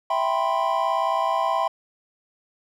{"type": "chord", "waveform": "triangle", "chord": "C major seventh", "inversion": "first", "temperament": "equal", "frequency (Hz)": [659.3, 784, 987.8, 1046.5], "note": ["E5", "G5", "B5", "C6"], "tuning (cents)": [0, 0, 0, 0], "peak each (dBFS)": -24, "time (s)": [0.1, 1.68], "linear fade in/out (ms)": 5, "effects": []}